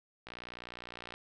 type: click train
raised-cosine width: 0.3 ms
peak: -28 dBFS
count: 53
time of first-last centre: 0.27-1.14 s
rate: 59.8 Hz
effects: none